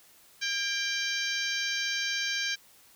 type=harmonic tone with a mistuned harmonic; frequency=786 Hz; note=G5; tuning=4 cents sharp; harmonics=2 / 3 / 4 / 5 / 6 / 7 / 8; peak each=-33 / -35 / -36 / -37 / -38 / -38 / -39 dBFS; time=0.41-2.56 s; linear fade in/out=20 ms; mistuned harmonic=2; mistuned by=+45 cents; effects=white hiss -58 dBFS RMS until 2.95 s